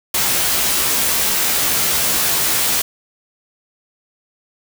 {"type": "noise with comb filter", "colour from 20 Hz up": "white", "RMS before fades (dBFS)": -17, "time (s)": [0.14, 2.82], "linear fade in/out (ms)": 5, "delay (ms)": 15, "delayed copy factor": 0.85, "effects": []}